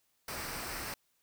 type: noise with comb filter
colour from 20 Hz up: pink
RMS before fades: -40 dBFS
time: 0.28-0.94 s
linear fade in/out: 2 ms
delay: 0.29 ms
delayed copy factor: -0.5
effects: white hiss -75 dBFS RMS until 1.22 s

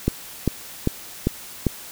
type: click train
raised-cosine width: 3 ms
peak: -5 dBFS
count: 5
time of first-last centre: 0.08-1.667 s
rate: 2.52 Hz
effects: white hiss -39 dBFS RMS until 1.91 s

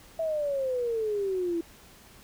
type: exponential sweep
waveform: sine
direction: down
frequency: 659.3 to 330.2 Hz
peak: -26 dBFS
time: 0.19-1.61 s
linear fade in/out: 5 ms
effects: pink hiss -53 dBFS RMS until 2.23 s

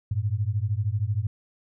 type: beating tone pair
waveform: sine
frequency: 98.1 / 111.1 Hz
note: G2 / A2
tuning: +2 / +17 cents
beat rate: 13 Hz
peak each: -26 dBFS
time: 0.11-1.27 s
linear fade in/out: 5 ms
effects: none

